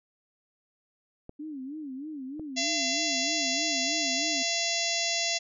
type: clicks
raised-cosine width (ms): 2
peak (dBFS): -28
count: 2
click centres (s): 1.294 / 2.396
type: tone with vibrato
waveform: sine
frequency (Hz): 284.4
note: C#4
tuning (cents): +45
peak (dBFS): -35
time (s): 1.39-4.43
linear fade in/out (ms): 10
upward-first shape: sine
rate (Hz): 3.2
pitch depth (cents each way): 170
type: harmonic tone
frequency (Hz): 680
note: F5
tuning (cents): -46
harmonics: 1 / 3 / 4 / 5 / 6 / 7 / 8 / 9 / 10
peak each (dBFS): -35 / -35 / -35 / -35 / -35 / -35 / -35 / -35 / -35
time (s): 2.56-5.39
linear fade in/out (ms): 20
effects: none